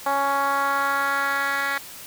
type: tone with band-pass filter sweep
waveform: 10% pulse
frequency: 278.2 Hz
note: C#4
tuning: 6 cents sharp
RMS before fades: -23 dBFS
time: 0.06-1.78 s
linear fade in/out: 5 ms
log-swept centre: 890 to 2000 Hz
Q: 1.9
effects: white hiss -40 dBFS RMS until 2.06 s